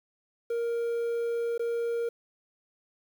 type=tone with dropouts; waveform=triangle; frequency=467.7 Hz; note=A#4; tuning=6 cents sharp; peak=-25 dBFS; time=0.5-2.09 s; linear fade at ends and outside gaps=5 ms; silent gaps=1.579-1.594 s; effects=9-bit